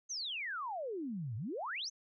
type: exponential two-way sweep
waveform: sine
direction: down then up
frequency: 6540 to 101.5 to 6540 Hz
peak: -37 dBFS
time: 0.09-1.9 s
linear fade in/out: 20 ms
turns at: 1.36 s
effects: none